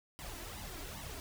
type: noise with flanger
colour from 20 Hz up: pink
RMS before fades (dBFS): -45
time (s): 0.19-1.2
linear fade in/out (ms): 0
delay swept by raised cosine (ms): 1 to 3.1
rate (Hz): 2.5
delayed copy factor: +0.75
effects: none